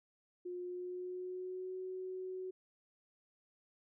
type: tone with pitch glide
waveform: sine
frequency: 357.6 to 372.1 Hz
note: F4 to F#4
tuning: +41 to +10 cents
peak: -40 dBFS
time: 0.45-2.51 s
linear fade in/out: 10 ms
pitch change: +69 cents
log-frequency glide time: 0.63-1.76 s
effects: none